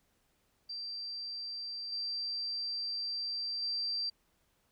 sine tone with level steps, 4699 Hz, D8, in tune, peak -38 / -34 / -32 dBFS, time 0.69-4.1 s, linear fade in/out 10 ms, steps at 1.92 / 3.62 s, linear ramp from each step 5 ms, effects pink hiss -74 dBFS RMS until 4.71 s

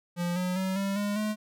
square tone with pitch steps, 174.5 / 181.6 / 188.98 / 196.66 / 204.7 / 213 Hz, F3 / F#3 / F#3 / G3 / G#3 / G#3, -1 / -32 / +37 / +6 / -25 / +44 cents, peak -28 dBFS, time 0.16-1.36 s, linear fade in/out 50 ms, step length 200 ms, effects none

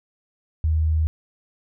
sine tone, 78.8 Hz, D#2, 23 cents sharp, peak -17 dBFS, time 0.64-1.07 s, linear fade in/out 0 ms, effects none

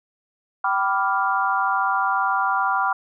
sine chord, G dominant seventh, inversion none, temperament equal with one note detuned, 774.1 / 987.8 / 1174.7 / 1396.9 Hz, G5 / B5 / D6 / F6, -22 / 0 / 0 / 0 cents, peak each -24 dBFS, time 0.64-2.93 s, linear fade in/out 5 ms, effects none

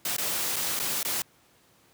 white noise with dropouts, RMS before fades -29 dBFS, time 0.05-1.22 s, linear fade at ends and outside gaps 2 ms, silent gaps 0.166-0.182 / 0.56-0.564 / 0.792-0.798 / 1.03-1.049 s, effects pink hiss -61 dBFS RMS until 1.93 s + high-pass 100 Hz 12 dB/octave

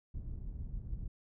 pink low-pass noise, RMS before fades -41 dBFS, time 0.14-1.08 s, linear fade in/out 5 ms, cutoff 110 Hz, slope 12 dB/octave, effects none

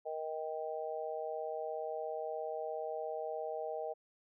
harmonic tone, 157 Hz, D#3, 16 cents sharp, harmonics 3 / 4 / 5, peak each -41 / -40 / -43 dBFS, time 0.05-3.94 s, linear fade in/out 20 ms, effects none

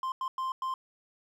triangle tone bursts at uneven times, 1046.5 Hz, C6, in tune, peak -28 dBFS, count 4, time 0.03-0.12 / 0.21-0.28 / 0.38-0.52 / 0.62-0.74 s, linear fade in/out 2 ms, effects none

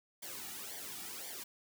white noise with flanger, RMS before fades -45 dBFS, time 0.22-1.44 s, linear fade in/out 10 ms, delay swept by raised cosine 0.75 to 1.95 ms, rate 1.9 Hz, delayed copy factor -0.75, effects none

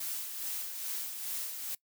blue noise with tremolo, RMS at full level -36 dBFS, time 0-1.75 s, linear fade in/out 5 ms, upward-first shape sine, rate 2.4 Hz, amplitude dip 45%, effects noise-tail reverb RT60 0.1 s tail -22 dB re dry

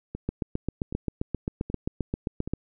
two click trains, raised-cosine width 3 ms, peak -20 / -14 dBFS, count 4 / 18, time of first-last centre 0.15-2.476 / 0.29-2.536 s, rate 1.29 / 7.57 Hz, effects none

